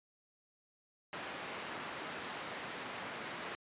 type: band-pass noise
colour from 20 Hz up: white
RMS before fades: -44 dBFS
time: 1.13-3.55 s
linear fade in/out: 0 ms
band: 150 to 2100 Hz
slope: 12 dB/octave
effects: resampled to 8000 Hz